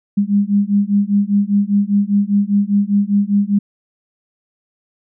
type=beating tone pair; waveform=sine; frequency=200 / 205 Hz; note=G3 / G#3; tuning=+35 / -22 cents; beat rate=5 Hz; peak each=-15 dBFS; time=0.17-3.59 s; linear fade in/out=10 ms; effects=none